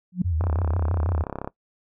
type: tone with exponential growth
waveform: sine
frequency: 180.5 Hz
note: F#3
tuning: 43 cents flat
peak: -15 dBFS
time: 0.12-0.22 s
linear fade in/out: 5 ms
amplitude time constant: 21 ms
type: tone with vibrato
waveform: sine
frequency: 83.6 Hz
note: E2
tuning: 25 cents sharp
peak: -21 dBFS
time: 0.24-1.24 s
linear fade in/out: 20 ms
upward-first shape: sine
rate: 6.1 Hz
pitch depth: 130 cents each way
type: click train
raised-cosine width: 1 ms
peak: -16 dBFS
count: 37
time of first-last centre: 0.41-1.475 s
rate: 33.8 Hz
effects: noise-tail reverb RT60 0.1 s tail -20 dB re dry